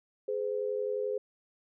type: tone pair together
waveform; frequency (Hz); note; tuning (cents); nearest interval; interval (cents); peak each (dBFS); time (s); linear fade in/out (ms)
sine; 418.7 / 510.1; G#4 / C5; +14 / -44; minor third; 342; -32 / -33; 0.28-1.18; 5
effects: none